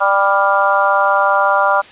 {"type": "harmonic tone with a mistuned harmonic", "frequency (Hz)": 197.2, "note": "G3", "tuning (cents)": 11, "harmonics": [3, 4, 5, 6, 7], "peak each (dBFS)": [-17, -17, -17, -17, -17], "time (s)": [0, 1.82], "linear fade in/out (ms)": 20, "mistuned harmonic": 7, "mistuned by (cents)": 24, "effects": ["white hiss -39 dBFS RMS until 1.91 s", "resampled to 8000 Hz"]}